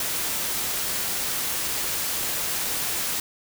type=noise; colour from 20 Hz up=white; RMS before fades=-27 dBFS; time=0-3.2 s; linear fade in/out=2 ms; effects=none